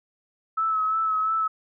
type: tone with vibrato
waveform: sine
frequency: 1298 Hz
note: E6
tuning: 27 cents flat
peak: -21 dBFS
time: 0.57-1.48 s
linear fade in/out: 10 ms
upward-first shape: sine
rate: 2.9 Hz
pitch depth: 28 cents each way
effects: none